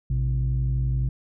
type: tone pair together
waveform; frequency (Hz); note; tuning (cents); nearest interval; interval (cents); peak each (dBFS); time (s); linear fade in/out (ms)
sine; 57.12 / 128.9; A#1 / C3; -35 / -26; octave + major second; 1409; -22; 0.1-1.09; 5
effects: tanh soft clip ceiling -17 dBFS